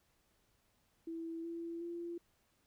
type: tone with pitch steps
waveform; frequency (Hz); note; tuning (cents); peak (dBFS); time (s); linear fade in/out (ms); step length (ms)
sine; 329.6 / 335.9 / 342.4; E4 / E4 / F4; 0 / +33 / -34; -40; 1.07-2.18; 5; 370
effects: pink hiss -75 dBFS RMS until 2.66 s